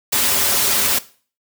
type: noise with comb filter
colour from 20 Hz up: white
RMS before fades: -17 dBFS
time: 0.12-0.99 s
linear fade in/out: 10 ms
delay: 6.3 ms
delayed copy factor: -0.9
effects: noise-tail reverb RT60 0.4 s tail -17 dB re dry + high-pass 80 Hz 12 dB/octave